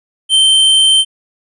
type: tone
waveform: square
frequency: 3114 Hz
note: G7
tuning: 12 cents flat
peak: -7 dBFS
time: 0.29-1.05 s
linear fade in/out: 50 ms
effects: resampled to 24000 Hz